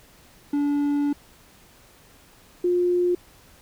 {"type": "tone pair in turn", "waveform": ["triangle", "sine"], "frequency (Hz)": [288.3, 355], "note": ["D4", "F4"], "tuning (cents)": [-32, 28], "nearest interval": "major third", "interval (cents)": 360, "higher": "second", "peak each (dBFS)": -18, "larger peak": "neither", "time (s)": [[0.53, 1.13], [2.64, 3.15]], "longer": "first", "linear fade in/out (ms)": 5, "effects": ["pink hiss -53 dBFS RMS until 3.61 s"]}